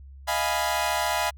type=chord; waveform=sawtooth; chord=F half-diminished seventh; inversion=third; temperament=equal with one note detuned; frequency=622.3 / 696.4 / 830.6 / 987.8 Hz; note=Eb5 / F5 / Ab5 / Cb6; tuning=0 / -5 / 0 / 0 cents; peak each=-27 / -25 / -25 / -25 dBFS; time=0.27-1.31 s; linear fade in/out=20 ms; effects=added 68 Hz sine -42 dBFS peak until 1.37 s